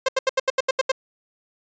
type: tone bursts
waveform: sawtooth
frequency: 527 Hz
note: C5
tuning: 12 cents sharp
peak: -13 dBFS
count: 9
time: 0.06-0.918 s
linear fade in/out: 5 ms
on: 26 ms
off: 78 ms
effects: resampled to 16000 Hz